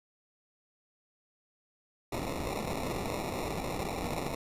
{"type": "noise with sample-and-hold", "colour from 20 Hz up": "white", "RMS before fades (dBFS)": -35, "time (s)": [2.12, 4.35], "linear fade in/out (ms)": 5, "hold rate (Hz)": 1575, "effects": ["resampled to 32000 Hz"]}